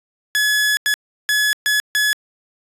sawtooth tone bursts at uneven times, 1700 Hz, G#6, 40 cents sharp, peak -11 dBFS, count 5, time 0.35-0.77 / 0.86-0.94 / 1.29-1.53 / 1.66-1.8 / 1.95-2.13 s, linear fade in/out 0 ms, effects resampled to 32000 Hz

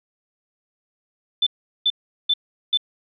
sine tone bursts, 3525 Hz, A7, 2 cents sharp, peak -15 dBFS, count 4, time 1.42-2.774 s, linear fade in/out 5 ms, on 46 ms, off 390 ms, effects none

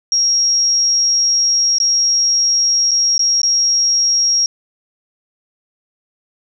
sine tone with dropouts, 5600 Hz, F8, 4 cents sharp, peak -11 dBFS, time 0.12-4.46 s, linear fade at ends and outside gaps 1 ms, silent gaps 1.784-1.801 / 2.91-2.915 / 3.18-3.193 / 3.417-3.432 s, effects none

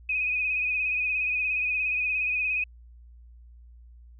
sine tone with vibrato, 2503 Hz, D#7, 10 cents sharp, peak -24 dBFS, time 0.09-2.64 s, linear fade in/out 5 ms, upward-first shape sine, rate 17 Hz, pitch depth 41 cents each way, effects added 59 Hz sine -47 dBFS peak until 4.19 s

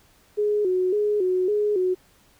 sine tone with vibrato, 392 Hz, G4, in tune, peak -19 dBFS, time 0.37-1.95 s, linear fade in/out 20 ms, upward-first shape square, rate 1.8 Hz, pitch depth 110 cents each way, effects pink hiss -58 dBFS RMS until 2.39 s

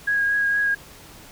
sine tone with vibrato, 1644 Hz, G#6, 18 cents flat, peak -18 dBFS, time 0.07-0.75 s, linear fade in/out 10 ms, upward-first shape triangle, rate 4.3 Hz, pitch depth 19 cents each way, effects pink hiss -45 dBFS RMS until 1.31 s

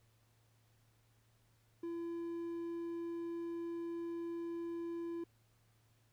triangle tone with hard clipping, 337.9 Hz, E4, 43 cents sharp, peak -40 dBFS, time 1.83-5.24 s, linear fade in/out 5 ms, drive 6 dB, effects added 112 Hz sine -70 dBFS peak until 6.12 s + pink hiss -75 dBFS RMS until 6.12 s

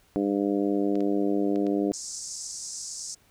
harmonic tone, 100.5 Hz, G2, 44 cents sharp, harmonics 2 / 3 / 4 / 5 / 6 / 7, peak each -30 / -25 / -29 / -33 / -37 / -38 dBFS, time 0.16-1.92 s, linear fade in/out 0 ms
clicks, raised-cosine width 0.2 ms, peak -28 dBFS, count 4, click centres 0.955 / 1.006 / 1.559 / 1.667 s
white band-pass noise, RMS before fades -37 dBFS, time 1.93-3.15 s, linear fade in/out 10 ms, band 5100 to 8100 Hz, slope 48 dB/octave
effects pink hiss -62 dBFS RMS until 3.3 s

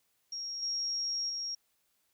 sine tone with level steps, 5588 Hz, F8, in tune, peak -36 / -31 / -34 dBFS, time 0.32-1.55 s, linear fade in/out 5 ms, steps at 0.62 / 1.29 s, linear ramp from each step 10 ms, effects white hiss -75 dBFS RMS until 2.13 s

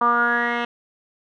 10% pulse tone with low-pass filter sweep, 238.1 Hz, A#3, 37 cents sharp, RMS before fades -20 dBFS, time 0.01-0.65 s, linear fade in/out 5 ms, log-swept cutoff 1100 to 2500 Hz, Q 8.3, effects none

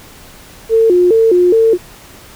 sine tone with vibrato, 400.7 Hz, G4, 38 cents sharp, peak -6 dBFS, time 0.69-1.78 s, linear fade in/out 50 ms, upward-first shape square, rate 2.4 Hz, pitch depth 200 cents each way, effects pink hiss -38 dBFS RMS until 2.35 s

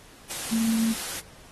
sine tone in noise, 225.7 Hz, A3, 44 cents sharp, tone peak -21 dBFS, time 0.51-0.94 s, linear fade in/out 20 ms, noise white, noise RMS -33 dBFS, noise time 0.29-1.21 s, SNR +9 dB, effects pink hiss -51 dBFS RMS until 1.51 s + AAC 32 kbps

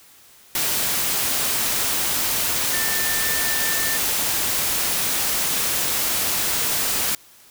sine tone in noise, 1787 Hz, A6, 26 cents sharp, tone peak -27 dBFS, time 2.73-3.97 s, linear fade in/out 2 ms, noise white, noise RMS -22 dBFS, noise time 0.55-7.15 s, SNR -8 dB, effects white hiss -50 dBFS RMS until 7.5 s

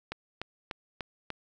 click train, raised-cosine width 0.3 ms, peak -19 dBFS, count 5, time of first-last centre 0.12-1.303 s, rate 3.38 Hz, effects none

